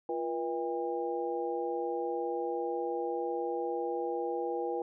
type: harmonic tone with a mistuned harmonic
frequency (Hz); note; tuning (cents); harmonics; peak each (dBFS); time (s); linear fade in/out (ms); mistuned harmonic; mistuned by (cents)
161.3; E3; -37; 2 / 3 / 4 / 5; -36 / -34 / -45 / -37; 0.09-4.82; 2; 2; +120
effects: none